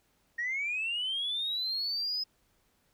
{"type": "linear sweep", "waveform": "sine", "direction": "up", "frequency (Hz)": [1852, 5100], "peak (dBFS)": -29, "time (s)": [0.38, 2.24], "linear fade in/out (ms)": 10, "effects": ["tanh soft clip ceiling -26 dBFS", "pink hiss -71 dBFS RMS until 2.93 s"]}